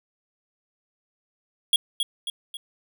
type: tone with echo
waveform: square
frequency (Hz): 3322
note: G#7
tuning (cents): 0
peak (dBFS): -16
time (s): 1.73-1.76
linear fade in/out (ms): 2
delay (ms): 270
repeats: 3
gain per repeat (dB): -6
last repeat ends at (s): 2.57
effects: none